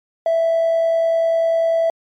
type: tone with amplitude modulation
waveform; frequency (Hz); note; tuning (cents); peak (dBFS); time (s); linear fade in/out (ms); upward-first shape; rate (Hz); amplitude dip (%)
triangle; 660; E5; +2; -9; 0.26-1.9; 2; sine; 50.1; 35
effects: tanh soft clip ceiling -10 dBFS + MP3 96 kbps